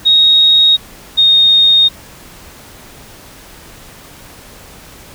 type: tone pair in turn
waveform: sine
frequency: 3756 / 3702 Hz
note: A#7 / A#7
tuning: +12 / -13 cents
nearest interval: unison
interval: 25 cents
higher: first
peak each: -5 dBFS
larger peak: neither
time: 0.05-0.77 / 1.17-1.89 s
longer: neither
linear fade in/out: 20 ms
effects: pink hiss -37 dBFS RMS until 5.14 s